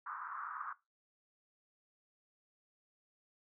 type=band-pass noise; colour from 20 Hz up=pink; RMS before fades=-44 dBFS; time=0.06-0.73 s; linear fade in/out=5 ms; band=1100 to 1400 Hz; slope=48 dB/octave; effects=noise-tail reverb RT60 0.2 s tail -17 dB re dry